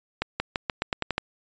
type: accelerating click train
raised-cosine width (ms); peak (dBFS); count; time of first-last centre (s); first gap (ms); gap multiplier
0.3; -9; 9; 0.22-1.181; 180; 0.88
effects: resampled to 16000 Hz